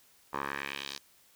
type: tone with band-pass filter sweep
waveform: 10% pulse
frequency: 69.6 Hz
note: C#2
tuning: 8 cents sharp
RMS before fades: -38 dBFS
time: 0.33-0.98 s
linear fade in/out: 5 ms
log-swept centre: 1000 to 4800 Hz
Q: 2
effects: white hiss -63 dBFS RMS until 1.35 s